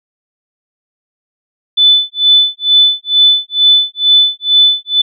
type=tone with tremolo; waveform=sine; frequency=3500 Hz; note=A7; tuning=10 cents flat; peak=-3 dBFS; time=1.77-5.02 s; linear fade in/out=10 ms; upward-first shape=sine; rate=2.2 Hz; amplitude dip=100%; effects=none